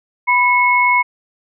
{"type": "tone pair together", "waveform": "sine", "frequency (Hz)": [987.8, 2186], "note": ["B5", "C#7"], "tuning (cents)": [0, -25], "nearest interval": "octave + major second", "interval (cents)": 1375, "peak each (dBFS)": -13, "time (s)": [0.27, 1.03], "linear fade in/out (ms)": 20, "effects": []}